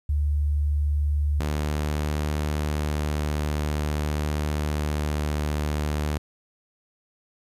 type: tone pair in turn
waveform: sine / sawtooth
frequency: 73.42 / 74.96 Hz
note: D2 / D2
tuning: 0 / +36 cents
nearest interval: unison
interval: 36 cents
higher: second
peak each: -20 dBFS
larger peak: neither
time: 0.09-1.4 / 1.4-6.18 s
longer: second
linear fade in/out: 5 ms
effects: resampled to 32000 Hz + 10-bit